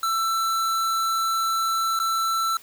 square tone with dropouts, 1334 Hz, E6, 20 cents sharp, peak -22 dBFS, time 0.03-2.57 s, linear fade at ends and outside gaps 2 ms, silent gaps 1.991-1.999 s, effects white hiss -49 dBFS RMS until 2.62 s

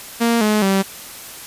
sawtooth tone with pitch steps, 233.1 / 212.5 / 193.76 Hz, A#3 / G#3 / G3, 0 / +40 / -20 cents, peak -10 dBFS, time 0.2-0.83 s, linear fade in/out 20 ms, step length 210 ms, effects white hiss -35 dBFS RMS until 1.46 s + resampled to 32000 Hz

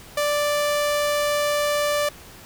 sawtooth tone, 587.3 Hz, D5, in tune, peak -16 dBFS, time 0.17-2.09 s, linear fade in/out 5 ms, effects pink hiss -44 dBFS RMS until 2.45 s

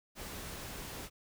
pink noise, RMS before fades -44 dBFS, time 0.15-1.1 s, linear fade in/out 50 ms, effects none

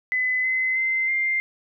sine tone with pitch steps, 2015 / 2043 / 2072 / 2101 Hz, B6 / C7 / C7 / C7, +34 / -42 / -17 / +7 cents, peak -20 dBFS, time 0.12-1.4 s, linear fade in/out 0 ms, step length 320 ms, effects none

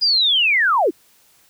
sine linear sweep, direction down, 4978 to 261.6 Hz, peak -13 dBFS, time 0.01-0.91 s, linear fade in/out 20 ms, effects white hiss -55 dBFS RMS until 1.49 s

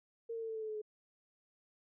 sine tone with pitch steps, 459.5 / 454.5 / 449.5 / 444.6 / 439.8 / 435 / 430.2 / 425.5 Hz, A#4 / A#4 / A4 / A4 / A4 / A4 / A4 / G#4, -25 / -44 / +37 / +18 / -1 / -20 / -39 / +42 cents, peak -38 dBFS, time 0.29-0.818 s, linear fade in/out 10 ms, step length 66 ms, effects none

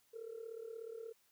sine tone with amplitude modulation, 453.6 Hz, A#4, 47 cents flat, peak -40 dBFS, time 0.13-1.13 s, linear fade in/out 20 ms, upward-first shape sine, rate 36.7 Hz, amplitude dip 80%, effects tanh soft clip ceiling -39 dBFS + white hiss -73 dBFS RMS until 1.31 s

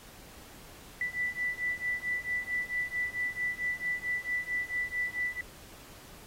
sine beating tone pair, 1975.5 / 1980 Hz, B6 / B6, 0 / +4 cents, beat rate 4.5 Hz, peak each -34 / -33 dBFS, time 1.01-5.41 s, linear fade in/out 2 ms, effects pink hiss -52 dBFS RMS until 6.26 s + AAC 48 kbps

